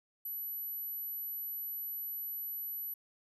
sine tone, 11840 Hz, F#9, in tune, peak -37 dBFS, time 0.25-2.94 s, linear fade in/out 5 ms, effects none

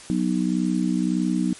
harmonic tone, 61.74 Hz, B1, in tune, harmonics 3 / 4 / 5, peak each -23 / -24 / -25 dBFS, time 0.1-1.53 s, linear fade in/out 0 ms, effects white hiss -43 dBFS RMS until 1.59 s + MP3 48 kbps

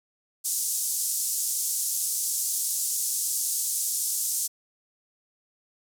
pink band-pass noise, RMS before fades -28 dBFS, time 0.44-4.48 s, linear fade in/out 20 ms, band 6400 to 13000 Hz, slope 24 dB/octave, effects none

